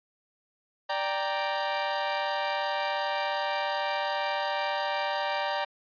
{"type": "chord", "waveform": "sawtooth", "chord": "G minor", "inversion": "second", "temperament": "equal", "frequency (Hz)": [587.3, 784, 932.3], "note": ["D5", "G5", "Bb5"], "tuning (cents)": [0, 0, 0], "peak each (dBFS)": -28, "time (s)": [0.89, 5.65], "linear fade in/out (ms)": 10, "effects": ["resampled to 11025 Hz"]}